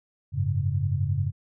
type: chord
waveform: sine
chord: F# suspended second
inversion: none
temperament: equal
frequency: 92.5 / 103.83 / 138.59 Hz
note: F#2 / G#2 / C#3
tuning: 0 / 0 / 0 cents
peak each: -27 dBFS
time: 0.32-1.32 s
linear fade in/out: 50 ms
effects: none